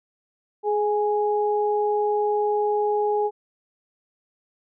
sine tone pair together, 419.9 / 830 Hz, G#4 / G#5, +19 / -1 cents, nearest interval octave, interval 1180 cents, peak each -21 / -24 dBFS, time 0.63-3.31 s, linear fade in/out 50 ms, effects none

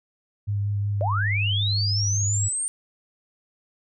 sine tone with vibrato, 101.8 Hz, G#2, 34 cents flat, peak -22 dBFS, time 0.47-2.49 s, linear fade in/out 20 ms, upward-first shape sine, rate 5.4 Hz, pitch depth 14 cents each way
sine linear sweep, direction up, 544 to 8870 Hz, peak -24 dBFS, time 1.01-2.68 s, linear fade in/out 0 ms
effects none

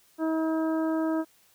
harmonic tone, 319.8 Hz, D#4, 48 cents sharp, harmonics 1 / 2 / 3 / 4 / 5, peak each -25 / -32 / -38 / -40 / -43 dBFS, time 0.18-1.25 s, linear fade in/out 50 ms, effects white hiss -62 dBFS RMS until 1.54 s

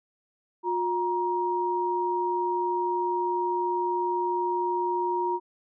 sine tone pair together, 357.7 / 944 Hz, F4 / A#5, +41 / +22 cents, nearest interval octave + perfect fourth, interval 1681 cents, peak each -28 / -26 dBFS, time 0.63-5.4 s, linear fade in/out 50 ms, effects none

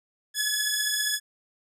10% pulse beating tone pair, 1695 / 1710 Hz, G#6 / A6, +35 / -50 cents, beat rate 15 Hz, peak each -18 / -19 dBFS, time 0.34-1.2 s, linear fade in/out 50 ms, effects none

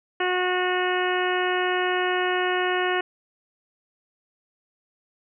harmonic tone, 364.1 Hz, F#4, 28 cents flat, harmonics 1 / 2 / 3 / 4 / 5 / 6 / 7 / 8, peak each -25 / -28 / -31 / -30 / -29 / -36 / -35 / -33 dBFS, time 0.2-3.01 s, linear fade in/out 5 ms, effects none

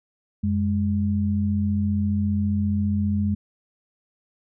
sine tone pair together, 91.2 / 206 Hz, F#2 / G#3, -24 / -14 cents, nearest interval octave + major second, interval 1410 cents, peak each -23 / -22 dBFS, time 0.43-3.35 s, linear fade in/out 10 ms, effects none

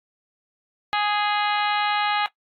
harmonic tone with a mistuned harmonic, 415.3 Hz, G#4, in tune, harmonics 2 / 3 / 4 / 5 / 6 / 7 / 8 / 9 / 10, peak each -23 / -27 / -29 / -31 / -33 / -34 / -35 / -36 / -37 dBFS, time 0.93-2.26 s, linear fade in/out 0 ms, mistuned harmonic 9, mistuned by +43 cents, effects noise-tail reverb RT60 0.1 s tail -17 dB re dry + AAC 64 kbps

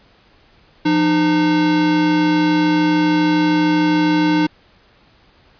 square tone pair together, 172.5 / 305.1 Hz, F3 / D#4, -21 / -34 cents, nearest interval minor seventh, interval 987 cents, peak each -22 / -14 dBFS, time 0.85-4.47 s, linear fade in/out 10 ms, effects pink hiss -52 dBFS RMS until 5.59 s + resampled to 11025 Hz

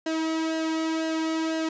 sawtooth tone with flanger, 320.9 Hz, E4, 46 cents flat, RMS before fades -27 dBFS, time 0.06-1.69 s, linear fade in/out 5 ms, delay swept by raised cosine 0.85 to 1.95 ms, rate 2 Hz, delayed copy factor -0.65, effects resampled to 16000 Hz + 10-bit

